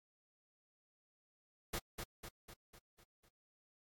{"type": "noise with echo", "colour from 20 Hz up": "pink", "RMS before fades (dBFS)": -39, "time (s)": [1.73, 1.79], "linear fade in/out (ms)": 10, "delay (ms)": 250, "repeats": 6, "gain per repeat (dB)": -5, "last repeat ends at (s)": 3.29, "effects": ["AAC 64 kbps"]}